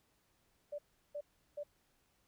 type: tone bursts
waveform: sine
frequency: 585 Hz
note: D5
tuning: 7 cents flat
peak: -39 dBFS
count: 3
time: 0.72-1.635 s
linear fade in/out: 10 ms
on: 65 ms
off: 360 ms
effects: pink hiss -75 dBFS RMS until 2.27 s